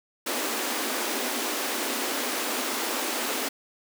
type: high-pass noise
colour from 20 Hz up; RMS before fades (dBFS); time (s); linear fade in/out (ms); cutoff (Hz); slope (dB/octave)
pink; -29; 0.26-3.49; 10; 230; 96
effects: none